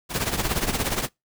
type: noise with tremolo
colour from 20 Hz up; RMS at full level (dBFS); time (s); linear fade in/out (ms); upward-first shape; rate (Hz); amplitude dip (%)
pink; -22; 0.09-1.09; 50; triangle; 17; 80
effects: noise-tail reverb RT60 0.2 s tail -26 dB re dry